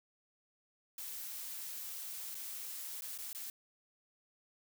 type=noise with dropouts; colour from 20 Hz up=blue; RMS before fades=-44 dBFS; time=0.98-3.5 s; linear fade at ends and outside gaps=2 ms; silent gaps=2.346-2.351 / 3.009-3.02 / 3.178-3.186 / 3.33-3.348 s; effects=none